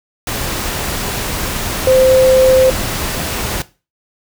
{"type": "tone in noise", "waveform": "sine", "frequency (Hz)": 520, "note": "C5", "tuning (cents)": -11, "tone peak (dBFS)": -7, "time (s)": [1.87, 2.7], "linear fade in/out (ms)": 2, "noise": "pink", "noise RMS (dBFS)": -20, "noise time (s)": [0.27, 3.62], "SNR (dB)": 10, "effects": ["noise-tail reverb RT60 0.3 s tail -17 dB re dry"]}